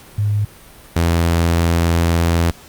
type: tone pair in turn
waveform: sine / sawtooth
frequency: 103.83 / 84.23 Hz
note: G#2 / E2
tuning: 0 / +38 cents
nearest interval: major third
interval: 362 cents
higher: first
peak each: -14 / -9 dBFS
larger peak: second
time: 0.18-0.45 / 0.96-2.51 s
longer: second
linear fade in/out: 5 ms
effects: pink hiss -42 dBFS RMS until 2.68 s + Opus 48 kbps